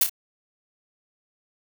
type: noise with echo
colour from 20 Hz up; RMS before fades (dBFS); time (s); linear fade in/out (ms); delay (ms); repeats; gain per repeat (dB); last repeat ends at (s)
blue; -18; 0.01-0.04; 5; 28; 2; -7; 0.096
effects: none